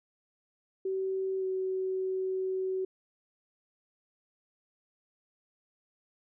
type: tone with pitch glide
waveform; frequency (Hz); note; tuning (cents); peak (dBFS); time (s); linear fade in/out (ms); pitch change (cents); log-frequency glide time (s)
sine; 381.5 to 376.7; G4 to F#4; -47 to +31; -29; 0.85-2.85; 5; -22; 1.39-1.44
effects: none